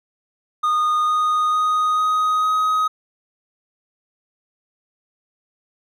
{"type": "tone with pitch steps", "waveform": "triangle", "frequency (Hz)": [1229, 1236.8, 1244.7, 1252.7, 1260.6], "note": ["D#6", "D#6", "D#6", "D#6", "D#6"], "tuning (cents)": [-22, -11, 0, 11, 22], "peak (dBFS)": -14, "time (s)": [0.63, 2.88], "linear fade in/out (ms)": 10, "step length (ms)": 450, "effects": []}